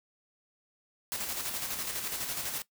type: noise with tremolo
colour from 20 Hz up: white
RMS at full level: -34 dBFS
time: 1.12-2.62 s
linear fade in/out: 0 ms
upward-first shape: square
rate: 12 Hz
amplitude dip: 40%
effects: noise-tail reverb RT60 0.1 s tail -18 dB re dry